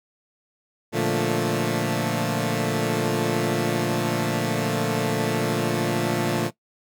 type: chord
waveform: 15% pulse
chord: Bb major seventh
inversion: none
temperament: equal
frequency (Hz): 116.54 / 146.83 / 174.61 / 220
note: Bb2 / D3 / F3 / A3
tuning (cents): 0 / 0 / 0 / 0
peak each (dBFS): -21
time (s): 0.92-6.51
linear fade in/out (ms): 50
effects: noise-tail reverb RT60 0.1 s tail -18 dB re dry